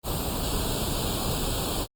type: noise with comb filter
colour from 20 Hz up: pink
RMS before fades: -28 dBFS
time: 0.03-1.87 s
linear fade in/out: 50 ms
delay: 0.25 ms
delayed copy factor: +0.9
effects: Opus 24 kbps